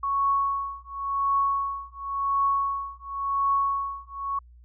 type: tone with tremolo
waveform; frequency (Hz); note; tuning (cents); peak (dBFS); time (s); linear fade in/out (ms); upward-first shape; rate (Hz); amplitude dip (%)
sine; 1108.7; C#6; 0; -19; 0.03-4.39; 5; triangle; 0.93; 100
effects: added 60 Hz sine -48 dBFS peak until 4.64 s